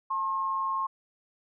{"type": "tone pair together", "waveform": "sine", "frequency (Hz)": [892, 1074], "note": ["A5", "C6"], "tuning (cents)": [23, 45], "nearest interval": "minor third", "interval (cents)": 322, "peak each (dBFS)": [-36, -27], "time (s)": [0.1, 0.87], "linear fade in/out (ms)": 10, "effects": []}